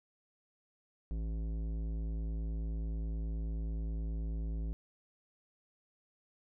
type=tone with tanh clipping; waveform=sine; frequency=54.7 Hz; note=A1; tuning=9 cents flat; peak=-36 dBFS; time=1.11-4.73 s; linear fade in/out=0 ms; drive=14 dB; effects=none